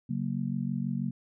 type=chord; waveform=sine; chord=F# major; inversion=second; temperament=just; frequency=138.75 / 185 / 231.2 Hz; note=C#3 / F#3 / A#3; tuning=+2 / 0 / -14 cents; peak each=-33 dBFS; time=0.09-1.11 s; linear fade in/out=10 ms; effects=none